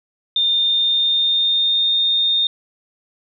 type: tone with pitch glide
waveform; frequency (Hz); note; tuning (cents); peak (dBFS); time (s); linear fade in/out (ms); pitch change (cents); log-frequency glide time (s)
sine; 3620 to 3658; A7 to A#7; +48 to -33; -14; 0.36-2.47; 2; +19; 0.46-1.92
effects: none